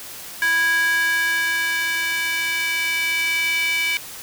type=tone with high-pass filter sweep; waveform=square; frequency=329.6 Hz; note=E4; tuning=in tune; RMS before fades=-21 dBFS; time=0.42-3.97 s; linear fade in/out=0 ms; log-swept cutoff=1600 to 2400 Hz; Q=5.3; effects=white hiss -36 dBFS RMS until 4.22 s